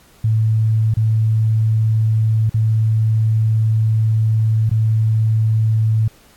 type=tone with dropouts; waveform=sine; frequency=110.3 Hz; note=A2; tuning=5 cents sharp; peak=-12 dBFS; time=0.24-6.08 s; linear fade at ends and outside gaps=5 ms; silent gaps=0.94-0.969 / 2.496-2.542 / 4.695-4.712 s; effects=pink hiss -50 dBFS RMS until 6.36 s + AAC 64 kbps